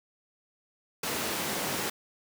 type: high-pass noise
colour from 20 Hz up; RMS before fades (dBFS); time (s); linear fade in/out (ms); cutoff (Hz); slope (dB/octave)
pink; -32; 1.03-1.9; 5; 190; 12
effects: none